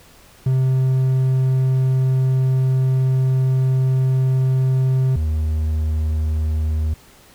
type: tone pair in turn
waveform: triangle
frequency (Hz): 130.81 / 77.78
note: C3 / D#2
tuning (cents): 0 / 0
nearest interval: major sixth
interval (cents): 900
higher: first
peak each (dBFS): -12 / -15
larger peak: first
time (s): 0.46-5.16 / 5.16-6.94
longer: first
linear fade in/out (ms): 5
effects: pink hiss -48 dBFS RMS until 7.34 s

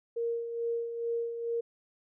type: tone with tremolo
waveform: sine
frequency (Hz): 466.2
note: A#4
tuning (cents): 0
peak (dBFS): -28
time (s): 0.16-1.61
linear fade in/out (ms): 10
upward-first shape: sine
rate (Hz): 2.3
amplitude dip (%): 55
effects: none

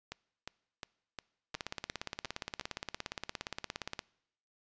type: two click trains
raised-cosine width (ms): 0.2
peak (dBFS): -23 / -19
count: 8 / 43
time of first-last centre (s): 0.12-2.611 / 1.55-3.992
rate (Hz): 2.81 / 17.2
effects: noise-tail reverb RT60 0.8 s tail -24 dB re dry + resampled to 16000 Hz

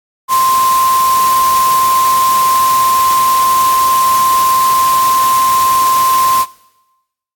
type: tone in noise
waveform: sine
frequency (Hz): 1046.5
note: C6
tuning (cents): 0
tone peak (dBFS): -8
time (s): 0.28-6.46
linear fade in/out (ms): 50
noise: white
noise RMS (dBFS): -20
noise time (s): 0.28-6.46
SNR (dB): +9
effects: noise-tail reverb RT60 1.0 s tail -21 dB re dry + AAC 64 kbps

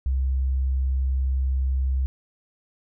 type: tone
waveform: sine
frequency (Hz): 65.8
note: C2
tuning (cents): +10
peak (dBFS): -20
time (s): 0.06-2.06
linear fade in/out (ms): 0
effects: none

